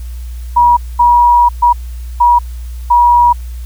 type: tone bursts at uneven times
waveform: sine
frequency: 961 Hz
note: B5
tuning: 48 cents flat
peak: -4 dBFS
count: 5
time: 0.56-0.77 / 0.99-1.49 / 1.62-1.73 / 2.2-2.39 / 2.9-3.33 s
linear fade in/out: 10 ms
effects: added 60 Hz sine -21 dBFS peak until 3.65 s + white hiss -43 dBFS RMS until 3.65 s